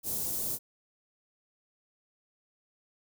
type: band-stop noise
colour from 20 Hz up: white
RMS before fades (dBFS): -33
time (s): 0.03-0.59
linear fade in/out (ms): 50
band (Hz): 490 to 7800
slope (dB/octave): 12
effects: none